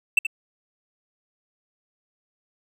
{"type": "tone with echo", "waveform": "triangle", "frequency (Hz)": 2663, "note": "E7", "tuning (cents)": 17, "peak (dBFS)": -11, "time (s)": [0.17, 0.19], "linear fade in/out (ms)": 5, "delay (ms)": 78, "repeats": 1, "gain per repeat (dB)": -9, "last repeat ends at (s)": 0.268, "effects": []}